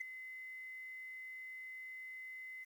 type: tone with ADSR envelope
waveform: sine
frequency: 2042 Hz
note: C7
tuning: 43 cents flat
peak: -33 dBFS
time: 0-2.65 s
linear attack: 13 ms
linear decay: 5 ms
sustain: -13 dB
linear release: 20 ms
effects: tanh soft clip ceiling -34 dBFS + 11-bit